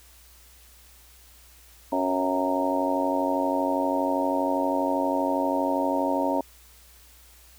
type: harmonic tone with a mistuned harmonic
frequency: 92.5 Hz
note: F#2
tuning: in tune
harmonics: 3 / 4 / 5 / 6 / 7 / 8 / 9 / 10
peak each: -27 / -35 / -38 / -29 / -29 / -35 / -39 / -28 dBFS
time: 1.92-6.41 s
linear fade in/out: 5 ms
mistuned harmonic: 5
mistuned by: +30 cents
effects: added 60 Hz sine -54 dBFS peak until 7.58 s + white hiss -54 dBFS RMS until 7.58 s